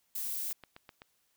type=noise; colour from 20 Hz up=violet; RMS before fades=-36 dBFS; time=0.15-0.53 s; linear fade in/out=5 ms
type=click train; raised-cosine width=0.3 ms; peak=-32 dBFS; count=5; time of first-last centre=0.51-1.019 s; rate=7.86 Hz
effects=white hiss -74 dBFS RMS until 1.36 s